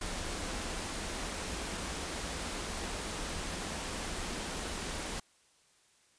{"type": "band-stop noise", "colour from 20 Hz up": "pink", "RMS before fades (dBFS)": -38, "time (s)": [0.01, 5.2], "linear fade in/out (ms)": 5, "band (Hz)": [100, 150], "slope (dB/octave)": 96, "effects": ["white hiss -67 dBFS RMS until 6.18 s", "resampled to 22050 Hz"]}